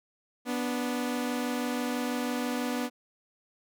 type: tone pair together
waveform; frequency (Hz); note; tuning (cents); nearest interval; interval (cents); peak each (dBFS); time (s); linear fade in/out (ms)
sawtooth; 245.9 / 292; B3 / D4; -7 / -10; minor third; 297; -26 / -31; 0.45-2.9; 50
effects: none